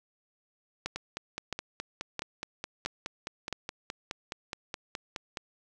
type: two click trains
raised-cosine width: 0.2 ms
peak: -18 / -15 dBFS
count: 22 / 5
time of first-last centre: 0.96-5.372 / 0.86-3.527 s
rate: 4.76 / 1.5 Hz
effects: none